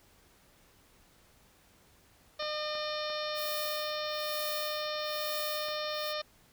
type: harmonic tone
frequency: 606 Hz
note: D#5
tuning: 46 cents flat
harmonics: 1 / 2 / 3 / 4 / 5 / 6 / 7 / 8 / 9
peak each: -36 / -40 / -44 / -46 / -46 / -42 / -43 / -48 / -45 dBFS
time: 2.39-6.22 s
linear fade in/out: 10 ms
type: clicks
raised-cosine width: 0.5 ms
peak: -33 dBFS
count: 4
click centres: 2.425 / 2.753 / 3.101 / 5.685 s
type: noise with tremolo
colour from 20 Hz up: violet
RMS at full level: -39 dBFS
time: 3.34-6.14 s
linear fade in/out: 50 ms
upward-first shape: sine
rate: 1.1 Hz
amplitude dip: 95%
effects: pink hiss -63 dBFS RMS until 6.52 s